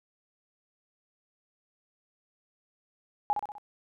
sine tone with echo, 830.6 Hz, G#5, in tune, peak -22 dBFS, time 3.3-3.33 s, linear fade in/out 0 ms, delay 63 ms, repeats 4, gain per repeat -5 dB, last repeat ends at 3.582 s, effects none

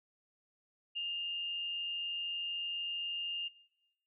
sine tone with amplitude modulation, 2816 Hz, F7, 14 cents sharp, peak -33 dBFS, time 0.95-3.49 s, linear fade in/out 20 ms, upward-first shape sine, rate 173 Hz, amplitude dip 30%, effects noise-tail reverb RT60 0.9 s tail -21 dB re dry

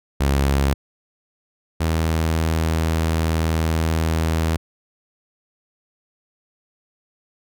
sawtooth tone pair in turn, 69.3 / 80.68 Hz, C#2 / E2, 0 / -37 cents, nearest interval minor third, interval 263 cents, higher second, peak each -12 / -14 dBFS, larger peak first, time 0.2-0.74 / 1.8-4.57 s, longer second, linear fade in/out 10 ms, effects none

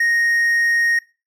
triangle tone, 1864.7 Hz, A#6, in tune, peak -13 dBFS, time 0-0.99 s, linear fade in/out 5 ms, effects noise-tail reverb RT60 0.3 s tail -20 dB re dry

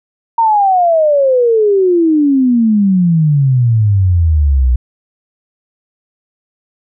sine exponential sweep, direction down, 932.3 to 59.9 Hz, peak -7 dBFS, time 0.38-4.76 s, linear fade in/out 5 ms, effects none

